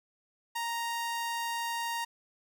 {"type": "tone", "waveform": "sawtooth", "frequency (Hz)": 932.3, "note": "A#5", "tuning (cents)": 0, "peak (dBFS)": -28, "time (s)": [0.55, 2.05], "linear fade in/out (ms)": 10, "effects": []}